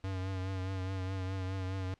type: tone with vibrato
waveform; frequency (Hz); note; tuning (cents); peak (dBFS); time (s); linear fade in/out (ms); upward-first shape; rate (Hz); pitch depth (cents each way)
square; 94.4; F#2; +35; -35; 0.04-1.94; 0; triangle; 4.8; 44
effects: pink hiss -71 dBFS RMS until 1.99 s + low-pass 5000 Hz 12 dB/octave